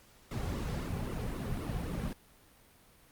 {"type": "noise with flanger", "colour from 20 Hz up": "brown", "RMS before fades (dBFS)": -36, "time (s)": [0.31, 2.13], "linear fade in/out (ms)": 2, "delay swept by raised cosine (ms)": [1.2, 3.3], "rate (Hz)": 3.8, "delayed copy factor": -0.7, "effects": ["pink hiss -61 dBFS RMS until 3.11 s", "Opus 48 kbps"]}